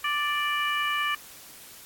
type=harmonic tone; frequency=587.3 Hz; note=D5; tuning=in tune; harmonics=2 / 3 / 4 / 5; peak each=-28 / -30 / -31 / -32 dBFS; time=0.04-1.15 s; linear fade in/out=5 ms; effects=white hiss -47 dBFS RMS until 1.85 s + AAC 64 kbps